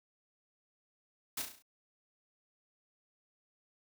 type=noise with echo; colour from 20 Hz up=white; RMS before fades=-37 dBFS; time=1.37-1.42 s; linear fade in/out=5 ms; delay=34 ms; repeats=6; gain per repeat=-5 dB; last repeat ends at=1.624 s; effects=high-pass 60 Hz 12 dB/octave